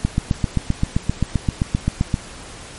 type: click train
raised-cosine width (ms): 5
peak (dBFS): -4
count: 17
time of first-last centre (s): 0.05-2.142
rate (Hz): 7.65
effects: pink hiss -37 dBFS RMS until 2.78 s + MP3 48 kbps